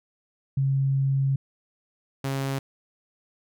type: tone pair in turn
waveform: sine / sawtooth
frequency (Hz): 136.1 / 136.1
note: C#3 / C#3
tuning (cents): -31 / -31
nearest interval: unison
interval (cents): 0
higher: neither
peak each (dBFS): -20 / -22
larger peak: first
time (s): 0.57-1.36 / 2.24-2.59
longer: first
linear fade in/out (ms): 5
effects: none